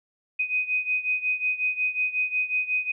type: beating tone pair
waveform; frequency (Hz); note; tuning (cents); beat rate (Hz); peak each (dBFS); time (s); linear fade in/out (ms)
sine; 2500 / 2505.5; D#7 / D#7; +8 / +11; 5.5; -25 / -28; 0.39-2.92; 10
effects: none